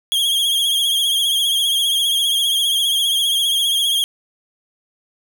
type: tone with vibrato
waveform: 45% pulse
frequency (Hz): 3262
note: G#7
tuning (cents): -32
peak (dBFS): -15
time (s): 0.12-4.04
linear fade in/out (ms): 0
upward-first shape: sine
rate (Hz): 15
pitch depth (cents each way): 55
effects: none